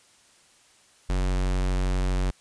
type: tone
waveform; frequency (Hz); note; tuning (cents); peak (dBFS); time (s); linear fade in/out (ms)
square; 46.25; F#1; 0; -23; 1.09-2.31; 10
effects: white hiss -58 dBFS RMS until 2.4 s + resampled to 22050 Hz